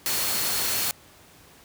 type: tone in noise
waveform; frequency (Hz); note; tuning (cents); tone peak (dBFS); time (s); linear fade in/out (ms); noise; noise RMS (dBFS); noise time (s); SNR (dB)
sine; 4326; C#8; -43; -34; 0.06-0.91; 0; white; -26; 0.06-0.91; -11
effects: pink hiss -52 dBFS RMS until 1.64 s + high-pass 60 Hz 12 dB/octave